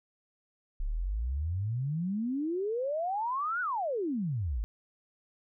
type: exponential two-way sweep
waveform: sine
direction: up then down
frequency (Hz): 32.7 to 1504 to 47.54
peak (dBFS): -29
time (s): 0.8-4.64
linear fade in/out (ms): 0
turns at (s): 3.61
effects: none